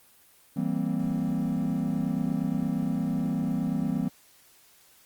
triangle chord, C dominant seventh, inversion first, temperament equal with one note detuned, 164.81 / 193.86 / 233.1 / 261.6 Hz, E3 / G3 / Bb3 / C4, 0 / -19 / 0 / 0 cents, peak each -29 dBFS, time 0.56-4.09 s, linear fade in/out 10 ms, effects white hiss -58 dBFS RMS until 5.05 s + Opus 32 kbps

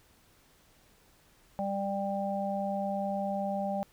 harmonic tone, 197.8 Hz, G3, 16 cents sharp, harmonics 1 / 3 / 4, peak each -34 / -34 / -34 dBFS, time 1.59-3.83 s, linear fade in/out 0 ms, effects pink hiss -63 dBFS RMS until 3.92 s

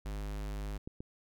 square tone, 51 Hz, G#1, 31 cents flat, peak -37 dBFS, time 0.05-0.78 s, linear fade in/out 10 ms
clicks, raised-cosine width 3 ms, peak -29 dBFS, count 2, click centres 0.875 / 1.005 s
effects none

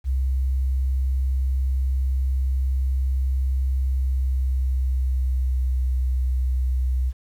sine tone with pitch glide, 65.7 to 63.79 Hz, C2 to C2, +8 to -43 cents, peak -18 dBFS, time 0.04-7.13 s, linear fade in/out 50 ms, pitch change -51 cents, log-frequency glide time 3.78-5.82 s, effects tanh soft clip ceiling -15 dBFS + 9-bit

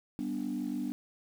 sine chord, G major, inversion none, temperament equal, 196 / 246.9 / 293.7 Hz, G3 / B3 / D4, 0 / 0 / 0 cents, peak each -38 / -34 / -35 dBFS, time 0.19-0.92 s, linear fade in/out 0 ms, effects tanh soft clip ceiling -26 dBFS + 9-bit

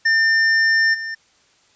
square tone with level steps, 1800 Hz, A6, 39 cents sharp, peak -14 / -26 dBFS, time 0.05-1.15 s, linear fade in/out 10 ms, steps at 0.93 s, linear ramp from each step 20 ms, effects white hiss -57 dBFS RMS until 1.75 s + resampled to 16000 Hz

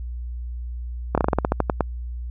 slowing click train, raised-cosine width 1 ms, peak -4 dBFS, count 12, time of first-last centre 1.15-1.807 s, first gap 27 ms, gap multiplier 1.15, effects added 60 Hz sine -28 dBFS peak until 2.3 s

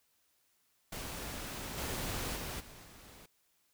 pink noise with level steps, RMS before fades -42 / -38 / -41 / -53 / -55 dBFS, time 0.92-3.26 s, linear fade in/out 5 ms, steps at 1.77 / 2.35 / 2.59 / 2.83 s, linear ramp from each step 20 ms, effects white hiss -74 dBFS RMS until 3.73 s

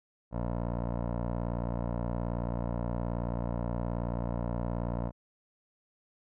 15% pulse tone with low-pass filter, 58.8 Hz, A#1, 16 cents sharp, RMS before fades -33 dBFS, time 0.31-5.12 s, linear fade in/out 50 ms, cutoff 830 Hz, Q 1.8, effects none

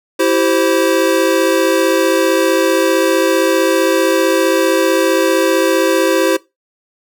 square chord, C major, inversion first, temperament equal with one note detuned, 329.6 / 385 / 523.3 Hz, E4 / G4 / C5, 0 / -31 / 0 cents, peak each -16 dBFS, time 0.19-6.37 s, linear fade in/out 10 ms, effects noise-tail reverb RT60 0.2 s tail -19 dB re dry

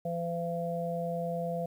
harmonic tone, 170 Hz, F3, 46 cents flat, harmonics 1 / 3 / 4, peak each -35 / -35 / -35 dBFS, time 0.05-1.66 s, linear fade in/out 5 ms, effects 10-bit

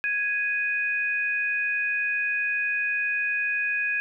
sine tone pair together, 1661.2 / 2489 Hz, G#6 / D#7, 0 / 0 cents, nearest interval perfect fifth, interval 700 cents, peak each -26 dBFS, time 0.04-4 s, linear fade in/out 0 ms, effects none

